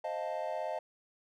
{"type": "chord", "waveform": "triangle", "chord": "F dominant seventh", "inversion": "second", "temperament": "equal", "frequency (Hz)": [523.3, 622.3, 698.5, 880], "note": ["C5", "Eb5", "F5", "A5"], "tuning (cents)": [0, 0, 0, 0], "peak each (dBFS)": [-40, -35, -38, -39], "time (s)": [0.04, 0.79], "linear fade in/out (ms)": 5, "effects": []}